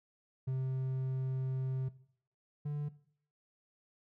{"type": "tone pair in turn", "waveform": "triangle", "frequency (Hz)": [131.1, 146.88], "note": ["C3", "D3"], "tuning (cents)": [4, 1], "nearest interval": "major second", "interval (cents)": 197, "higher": "second", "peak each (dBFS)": [-30, -32], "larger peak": "first", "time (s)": [[0.47, 1.89], [2.65, 2.89]], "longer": "first", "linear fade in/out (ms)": 10, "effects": ["noise-tail reverb RT60 0.6 s tail -18 dB re dry"]}